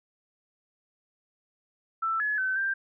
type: tone with pitch steps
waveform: sine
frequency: 1329 / 1700 / 1527 / 1580 Hz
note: E6 / G#6 / G6 / G6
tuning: +14 / +40 / -46 / +13 cents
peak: -25 dBFS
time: 2.02-2.74 s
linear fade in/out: 10 ms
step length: 180 ms
effects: none